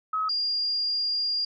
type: tone pair in turn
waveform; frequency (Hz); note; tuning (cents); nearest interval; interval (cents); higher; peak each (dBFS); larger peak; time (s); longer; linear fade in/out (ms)
sine; 1278 / 4812; D#6 / D8; +46 / +41; octave + major seventh; 2295; second; -24; neither; 0.13-0.29 / 0.29-1.45; second; 5
effects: none